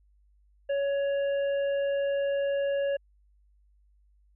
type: harmonic tone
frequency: 559 Hz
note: C#5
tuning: 14 cents sharp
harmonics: 1 / 3 / 5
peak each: -25 / -40 / -45 dBFS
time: 0.69-2.97 s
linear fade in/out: 10 ms
effects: added 50 Hz sine -60 dBFS peak until 4.35 s